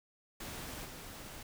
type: noise with level steps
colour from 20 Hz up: pink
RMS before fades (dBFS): -44 / -48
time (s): 0.4-1.43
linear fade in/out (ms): 5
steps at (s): 0.84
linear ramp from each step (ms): 20
effects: none